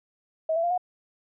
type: tone with pitch steps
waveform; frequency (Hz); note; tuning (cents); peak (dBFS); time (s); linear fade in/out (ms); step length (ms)
sine; 640 / 666.8 / 694.7 / 723.8; D#5 / E5 / F5 / F#5; +49 / +20 / -9 / -38; -22; 0.49-0.778; 5; 72
effects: none